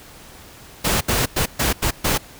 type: noise bursts at uneven times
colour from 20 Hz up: pink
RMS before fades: -19 dBFS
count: 6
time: 0.84-1.01 / 1.08-1.26 / 1.36-1.46 / 1.59-1.73 / 1.82-1.91 / 2.04-2.18 s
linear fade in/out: 10 ms
effects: pink hiss -43 dBFS RMS until 2.39 s